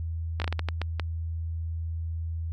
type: slowing click train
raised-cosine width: 0.3 ms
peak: -14 dBFS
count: 9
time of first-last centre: 0.4-0.997 s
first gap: 18 ms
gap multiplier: 1.39
effects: added 82 Hz sine -29 dBFS peak until 2.52 s